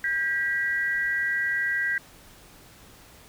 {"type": "tone pair together", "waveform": "sine", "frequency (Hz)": [1600, 1940.4], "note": ["G6", "B6"], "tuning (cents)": [35, -31], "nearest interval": "minor third", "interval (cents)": 334, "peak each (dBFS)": -26, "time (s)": [0.04, 1.98], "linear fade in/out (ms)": 2, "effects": ["pink hiss -51 dBFS RMS until 3.28 s"]}